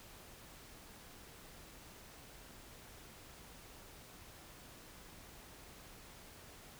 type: silence
effects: pink hiss -56 dBFS RMS until 6.79 s